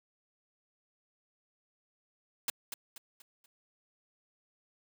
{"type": "noise with echo", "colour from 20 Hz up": "white", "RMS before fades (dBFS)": -32, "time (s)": [2.48, 2.5], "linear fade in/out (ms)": 2, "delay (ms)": 240, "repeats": 4, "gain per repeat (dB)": -8, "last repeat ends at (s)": 3.46, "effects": ["high-pass 200 Hz 12 dB/octave"]}